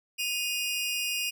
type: tone pair together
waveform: sawtooth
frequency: 2489 / 2821 Hz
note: D#7 / F7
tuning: 0 / +17 cents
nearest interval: major second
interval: 217 cents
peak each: -28 dBFS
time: 0.18-1.31 s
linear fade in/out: 20 ms
effects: none